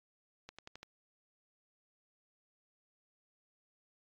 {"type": "accelerating click train", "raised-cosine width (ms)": 0.2, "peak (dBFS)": -30, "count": 5, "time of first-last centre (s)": [0.49, 0.83], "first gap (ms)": 96, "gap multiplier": 0.92, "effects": ["low-pass 7000 Hz 12 dB/octave", "AAC 48 kbps"]}